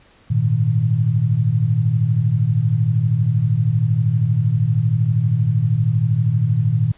sine chord, Ab suspended second, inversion none, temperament equal, 103.83 / 116.54 / 155.56 Hz, Ab2 / Bb2 / Eb3, 0 / 0 / 0 cents, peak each -22 / -16 / -20 dBFS, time 0.3-6.92 s, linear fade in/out 10 ms, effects pink hiss -52 dBFS RMS until 6.97 s + resampled to 8000 Hz

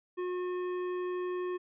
sine tone with tanh clipping, 361.2 Hz, F#4, 42 cents flat, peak -34 dBFS, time 0.17-1.58 s, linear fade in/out 20 ms, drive 14 dB, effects resampled to 8000 Hz

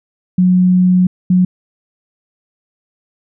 sine tone bursts at uneven times, 182.2 Hz, F#3, 26 cents flat, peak -7 dBFS, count 2, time 0.38-1.07 / 1.3-1.45 s, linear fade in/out 5 ms, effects none

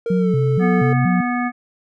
triangle tone with pitch glide, 463.9 to 438.4 Hz, A#4 to A4, -8 to -6 cents, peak -18 dBFS, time 0.06-0.93 s, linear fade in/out 2 ms, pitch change -98 cents, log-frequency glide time 0.18-0.3 s
sine tone with vibrato, 155.1 Hz, D#3, 5 cents flat, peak -15 dBFS, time 0.1-1.21 s, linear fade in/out 5 ms, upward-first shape square, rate 2.1 Hz, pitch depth 280 cents each way
harmonic tone, 244.7 Hz, B3, 16 cents flat, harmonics 1 / 3 / 5 / 7 / 9, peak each -20 / -25 / -27 / -28 / -30 dBFS, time 0.59-1.52 s, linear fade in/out 50 ms
effects none

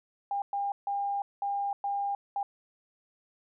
sine tone bursts at uneven times, 803 Hz, G5, 41 cents sharp, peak -28 dBFS, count 6, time 0.31-0.42 / 0.53-0.72 / 0.87-1.22 / 1.42-1.73 / 1.84-2.15 / 2.36-2.43 s, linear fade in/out 2 ms, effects none

